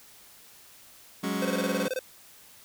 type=chord; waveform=sawtooth; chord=F# suspended second; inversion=none; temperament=just; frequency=185 / 208.1 / 277.5 Hz; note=F#3 / G#3 / C#4; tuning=0 / +4 / +2 cents; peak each=-28 dBFS; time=1.23-1.88 s; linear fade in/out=10 ms
type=tone bursts; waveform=square; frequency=514 Hz; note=C5; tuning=31 cents flat; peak=-28 dBFS; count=11; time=1.42-1.991 s; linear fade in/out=2 ms; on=31 ms; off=23 ms
effects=white hiss -53 dBFS RMS until 2.64 s